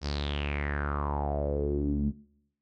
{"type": "tone with low-pass filter sweep", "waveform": "sawtooth", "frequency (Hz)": 72.3, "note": "D2", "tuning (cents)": -27, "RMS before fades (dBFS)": -30, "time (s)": [0.01, 2.13], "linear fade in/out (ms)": 50, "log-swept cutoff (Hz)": [5300, 200], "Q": 6.4, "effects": ["noise-tail reverb RT60 0.8 s tail -22 dB re dry"]}